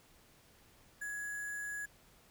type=tone with sample-and-hold; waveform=sine; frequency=1672 Hz; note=G#6; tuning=11 cents sharp; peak=-38 dBFS; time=1.01-1.86 s; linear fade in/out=10 ms; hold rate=8820 Hz; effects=pink hiss -64 dBFS RMS until 2.3 s